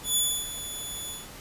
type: tone with ADSR envelope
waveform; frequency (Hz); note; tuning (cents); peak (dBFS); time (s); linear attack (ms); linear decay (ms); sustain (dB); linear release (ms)
10% pulse; 3447; A7; -36; -13; 0.03-1.29; 130; 300; -13; 190
effects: pink hiss -44 dBFS RMS until 1.4 s + resampled to 32000 Hz